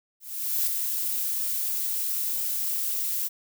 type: noise with ADSR envelope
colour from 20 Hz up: violet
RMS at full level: -24 dBFS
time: 0.2-3.29 s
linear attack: 470 ms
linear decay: 8 ms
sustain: -4 dB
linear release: 25 ms
effects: none